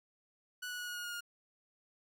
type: tone with pitch steps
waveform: sawtooth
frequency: 1477 / 1467.6 / 1458.3 / 1449.1 / 1439.9 / 1430.8 / 1421.8 Hz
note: F#6 / F#6 / F#6 / F#6 / F#6 / F6 / F6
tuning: -3 / -15 / -26 / -37 / -48 / +41 / +31 cents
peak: -36 dBFS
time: 0.62-1.208 s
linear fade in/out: 10 ms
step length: 84 ms
effects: 12-bit